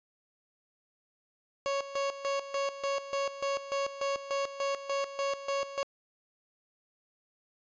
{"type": "tone with tremolo", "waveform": "30% pulse", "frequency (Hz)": 554.4, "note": "C#5", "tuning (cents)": 0, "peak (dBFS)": -26, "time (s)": [1.66, 5.83], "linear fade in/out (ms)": 0, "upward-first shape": "square", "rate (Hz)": 3.4, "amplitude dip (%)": 75, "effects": ["resampled to 16000 Hz"]}